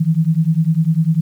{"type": "beating tone pair", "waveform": "sine", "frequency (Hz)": [156.5, 166.5], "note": ["D#3", "E3"], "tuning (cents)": [10, 18], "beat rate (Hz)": 10, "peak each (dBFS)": -15, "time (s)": [0, 1.21], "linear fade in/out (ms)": 10, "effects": ["8-bit"]}